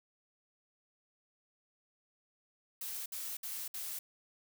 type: noise bursts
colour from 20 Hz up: blue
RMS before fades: -41 dBFS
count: 4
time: 2.81-3.99 s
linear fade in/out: 5 ms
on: 250 ms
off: 60 ms
effects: none